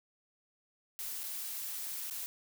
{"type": "noise with dropouts", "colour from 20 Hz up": "blue", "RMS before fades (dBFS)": -40, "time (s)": [0.99, 2.26], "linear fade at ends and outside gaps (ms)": 0, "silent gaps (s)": [[1.233, 1.238], [2.099, 2.109]], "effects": []}